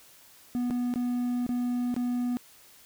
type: tone with dropouts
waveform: triangle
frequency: 244.9 Hz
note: B3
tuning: 14 cents flat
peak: -24 dBFS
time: 0.55-2.37 s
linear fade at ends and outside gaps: 0 ms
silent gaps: 0.701-0.708 / 0.939-0.958 / 1.465-1.491 / 1.942-1.964 s
effects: white hiss -55 dBFS RMS until 2.85 s